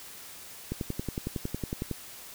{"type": "click train", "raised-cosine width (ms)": 3, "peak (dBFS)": -18, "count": 14, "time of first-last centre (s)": [0.72, 1.913], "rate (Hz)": 10.9, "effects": ["white hiss -46 dBFS RMS until 2.34 s"]}